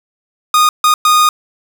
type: tone bursts at uneven times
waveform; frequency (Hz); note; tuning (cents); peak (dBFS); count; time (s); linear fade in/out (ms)
45% pulse; 1232; D#6; -17; -7; 3; 0.54-0.69 / 0.84-0.94 / 1.05-1.29; 2
effects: 7-bit